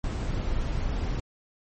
brown noise, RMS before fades -28 dBFS, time 0.04-1.2 s, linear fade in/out 2 ms, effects MP3 32 kbps

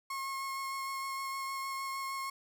35% pulse tone with vibrato, 1083 Hz, C#6, 41 cents flat, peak -34 dBFS, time 0.1-2.3 s, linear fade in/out 5 ms, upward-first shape sine, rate 6.5 Hz, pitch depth 11 cents each way, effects none

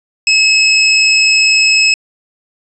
25% pulse tone, 2582 Hz, E7, 37 cents flat, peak -3 dBFS, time 0.27-1.94 s, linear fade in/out 2 ms, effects resampled to 24000 Hz + 7-bit

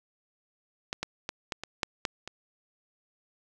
clicks, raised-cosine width 0.2 ms, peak -14 / -14 / -15 / -14 / -19 / -9 / -10 / -21 dBFS, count 8, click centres 0.929 / 1.03 / 1.291 / 1.522 / 1.636 / 1.832 / 2.052 / 2.276 s, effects none

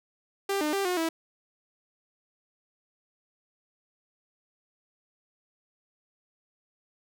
sawtooth tone with pitch steps, 395.2 / 302.4 / 394.3 / 361 / 326.4 Hz, G4 / D#4 / G4 / F#4 / E4, +14 / -49 / +10 / -43 / -17 cents, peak -22 dBFS, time 0.49-1.09 s, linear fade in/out 5 ms, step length 120 ms, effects none

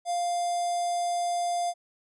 square tone with notch filter, 700 Hz, F5, 4 cents sharp, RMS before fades -28 dBFS, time 0.05-1.74 s, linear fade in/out 50 ms, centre 2400 Hz, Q 0.65, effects resampled to 24000 Hz

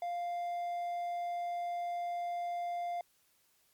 triangle tone, 698.5 Hz, F5, in tune, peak -32 dBFS, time 0.02-3.01 s, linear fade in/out 2 ms, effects white hiss -71 dBFS RMS until 3.73 s + MP3 96 kbps

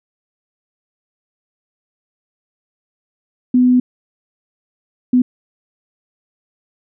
sine tone bursts at uneven times, 250 Hz, B3, 21 cents sharp, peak -8 dBFS, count 2, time 3.54-3.8 / 5.13-5.22 s, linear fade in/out 5 ms, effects none

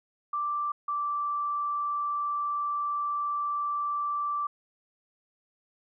sine tone pair in turn, 1174.7 / 1168.5 Hz, D6 / D6, 0 / -9 cents, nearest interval unison, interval 9 cents, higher first, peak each -27 dBFS, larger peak neither, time 0.33-0.72 / 0.88-4.47 s, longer second, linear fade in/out 5 ms, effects none

